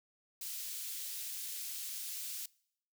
white high-pass noise, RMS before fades -42 dBFS, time 0.41-2.46 s, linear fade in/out 5 ms, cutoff 3300 Hz, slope 12 dB/octave, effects noise-tail reverb RT60 0.7 s tail -24 dB re dry

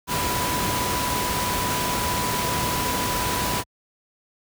sine tone in noise, 987.8 Hz, B5, in tune, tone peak -27 dBFS, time 0.07-3.64 s, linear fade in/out 50 ms, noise pink, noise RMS -25 dBFS, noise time 0.07-3.64 s, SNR -5 dB, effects high-pass 60 Hz 12 dB/octave

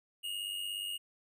square tone with amplitude modulation, 2858 Hz, F7, 39 cents sharp, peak -34 dBFS, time 0.23-0.98 s, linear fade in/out 20 ms, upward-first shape sine, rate 96.9 Hz, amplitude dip 60%, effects none

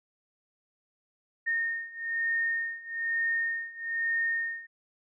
sine beating tone pair, 1836 / 1837.1 Hz, A#6 / A#6, -27 / -26 cents, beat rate 1.1 Hz, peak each -32 / -30 dBFS, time 1.46-4.67 s, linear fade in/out 20 ms, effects none

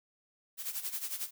blue noise with tremolo, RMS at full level -35 dBFS, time 0.57-1.31 s, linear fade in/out 50 ms, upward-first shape sine, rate 11 Hz, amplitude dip 75%, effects none

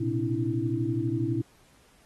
sine tone cluster, 115.8 / 128 / 268.7 / 294.4 / 329.2 Hz, A#2 / C3 / C4 / D4 / E4, -11 / -38 / +46 / +4 / -2 cents, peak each -30 / -32 / -37 / -34 / -29 dBFS, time 0-1.42 s, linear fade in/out 10 ms, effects pink hiss -61 dBFS RMS until 2.05 s + AAC 32 kbps

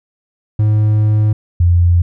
triangle / sine tone pair in turn, 106.8 / 86.84 Hz, G#2 / F2, +49 / -9 cents, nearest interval major third, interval 358 cents, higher first, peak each -7 dBFS, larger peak neither, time 0.59-1.33 / 1.6-2.02 s, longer first, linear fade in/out 5 ms, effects none

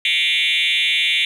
sine tone with frequency modulation, 2897 Hz, F#7, 37 cents flat, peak -13 dBFS, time 0.05-1.25 s, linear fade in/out 2 ms, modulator 162 Hz, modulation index 5, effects tanh soft clip ceiling -13 dBFS + 8-bit

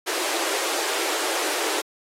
pink high-pass noise, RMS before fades -26 dBFS, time 0.06-1.82 s, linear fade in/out 20 ms, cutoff 310 Hz, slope 96 dB/octave, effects low-pass 11000 Hz 12 dB/octave + AAC 48 kbps

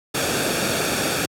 pink noise with comb filter, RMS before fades -22 dBFS, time 0.14-1.26 s, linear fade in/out 10 ms, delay 0.99 ms, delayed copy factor -0.55, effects high-pass 100 Hz 12 dB/octave + low-pass 12000 Hz 12 dB/octave

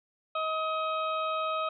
harmonic tone, 633 Hz, D#5, 30 cents sharp, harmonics 1 / 2 / 4 / 5 / 6, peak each -33 / -30 / -40 / -46 / -44 dBFS, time 0.35-1.69 s, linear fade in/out 5 ms, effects none

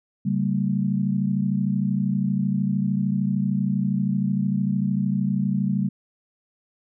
sine tone cluster, 140.2 / 193.8 / 226.8 Hz, C#3 / G3 / A#3, +20 / -20 / -47 cents, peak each -26 / -22 / -27 dBFS, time 0.25-5.89 s, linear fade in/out 10 ms, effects none

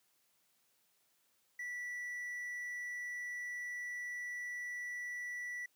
triangle tone, 1958 Hz, B6, 15 cents flat, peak -38 dBFS, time 1.59-5.66 s, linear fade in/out 5 ms, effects white hiss -75 dBFS RMS until 5.75 s + high-pass 100 Hz 12 dB/octave

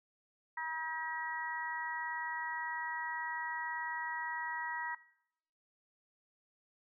harmonic tone, 319.4 Hz, D#4, 45 cents sharp, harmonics 3 / 4 / 5 / 6, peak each -39 / -48 / -47 / -40 dBFS, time 0.57-4.95 s, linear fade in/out 5 ms, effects noise-tail reverb RT60 0.8 s tail -21 dB re dry

